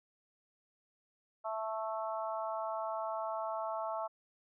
harmonic tone, 220 Hz, A3, in tune, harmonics 3 / 4 / 5 / 6, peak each -38 / -40 / -42 / -44 dBFS, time 1.44-4.08 s, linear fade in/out 20 ms, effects none

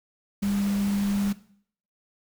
sine tone in noise, 200.8 Hz, G3, 42 cents sharp, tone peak -23 dBFS, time 0.42-1.33 s, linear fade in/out 10 ms, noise pink, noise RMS -38 dBFS, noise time 0.42-1.33 s, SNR +12 dB, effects noise-tail reverb RT60 0.6 s tail -17 dB re dry

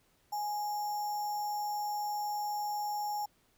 sine tone with sample-and-hold, 834 Hz, G#5, 7 cents sharp, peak -32 dBFS, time 0.32-3.26 s, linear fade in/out 10 ms, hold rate 6300 Hz, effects pink hiss -70 dBFS RMS until 3.57 s

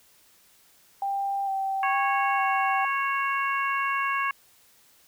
sine tone with vibrato, 784 Hz, G5, in tune, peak -25 dBFS, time 1.02-2.85 s, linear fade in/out 2 ms, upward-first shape square, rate 1.1 Hz, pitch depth 17 cents each way
harmonic tone, 551 Hz, C#5, 11 cents flat, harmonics 2 / 3 / 4 / 5, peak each -26 / -30 / -32 / -34 dBFS, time 1.83-4.31 s, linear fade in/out 2 ms
effects white hiss -59 dBFS RMS until 5.07 s

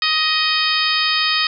harmonic tone with a mistuned harmonic, 626 Hz, D#5, 10 cents sharp, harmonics 2 / 3 / 4 / 5 / 6 / 7 / 8, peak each -23 / -23 / -23 / -23 / -23 / -23 / -23 dBFS, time 0.02-1.47 s, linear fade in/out 2 ms, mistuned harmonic 7, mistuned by +28 cents, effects none

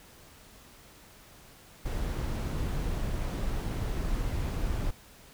brown noise, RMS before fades -31 dBFS, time 1.85-4.91 s, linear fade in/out 10 ms, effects pink hiss -54 dBFS RMS until 5.33 s

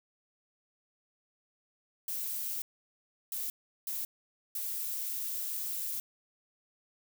violet noise bursts at uneven times, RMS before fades -36 dBFS, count 4, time 2.08-2.62 / 3.32-3.5 / 3.87-4.05 / 4.55-6 s, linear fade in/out 2 ms, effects none

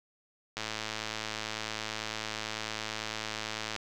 click train, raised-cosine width 0.2 ms, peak -17 dBFS, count 349, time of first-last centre 0.57-3.763 s, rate 109 Hz, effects none

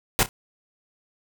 pink noise with echo, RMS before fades -19 dBFS, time 0.19-0.23 s, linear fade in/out 0 ms, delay 30 ms, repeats 2, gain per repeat -14 dB, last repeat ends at 0.29 s, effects none

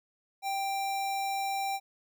sine tone with sample-and-hold, 784 Hz, G5, in tune, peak -29 dBFS, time 0.42-1.8 s, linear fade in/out 50 ms, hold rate 3150 Hz, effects none

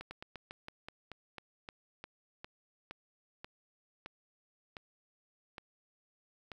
slowing click train, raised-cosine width 0.3 ms, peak -28 dBFS, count 18, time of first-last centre 0.01-6.518 s, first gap 100 ms, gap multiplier 1.15, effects 10-bit

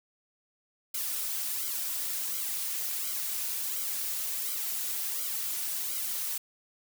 blue noise with flanger, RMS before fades -33 dBFS, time 0.94-6.38 s, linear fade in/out 5 ms, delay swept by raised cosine 1.1 to 3.8 ms, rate 1.4 Hz, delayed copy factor -0.85, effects none

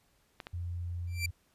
clicks, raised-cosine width 0.3 ms, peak -25 dBFS, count 2, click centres 0.402 / 0.469 s
sine tone, 87.1 Hz, F2, 4 cents flat, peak -34 dBFS, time 0.53-1.31 s, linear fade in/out 10 ms
sawtooth tone with exponential growth, 2349 Hz, D7, in tune, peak -25 dBFS, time 1.07-1.26 s, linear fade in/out 5 ms, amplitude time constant 41 ms
effects pink hiss -70 dBFS RMS until 1.54 s + resampled to 32000 Hz

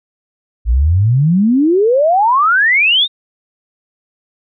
sine exponential sweep, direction up, 53.3 to 3768 Hz, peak -8 dBFS, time 0.65-3.08 s, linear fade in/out 50 ms, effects none

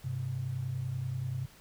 sine tone pair together, 100.44 / 130.81 Hz, G2 / C3, +43 / 0 cents, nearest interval perfect fourth, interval 457 cents, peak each -38 / -33 dBFS, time 0.04-1.46 s, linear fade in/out 10 ms, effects pink hiss -57 dBFS RMS until 1.6 s

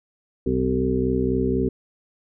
harmonic tone with a mistuned harmonic, 64 Hz, C2, 38 cents flat, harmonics 1 / 2 / 3 / 4 / 6 / 7, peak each -28 / -29 / -28 / -24 / -24 / -28 dBFS, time 0.46-1.69 s, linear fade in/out 5 ms, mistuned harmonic 1, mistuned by +37 cents, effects none

